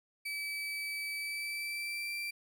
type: tone with pitch glide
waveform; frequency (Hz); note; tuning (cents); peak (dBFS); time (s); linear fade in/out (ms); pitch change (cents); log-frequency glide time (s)
35% pulse; 2300 to 2351; D7 to D7; -37 to +1; -34; 0.25-2.31; 10; +38; 1.15-2.13
effects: none